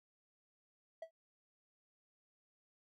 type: tone with exponential decay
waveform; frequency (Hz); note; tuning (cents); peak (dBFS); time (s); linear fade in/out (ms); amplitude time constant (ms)
triangle; 652; E5; -19; -38; 1.02-1.11; 5; 19
effects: none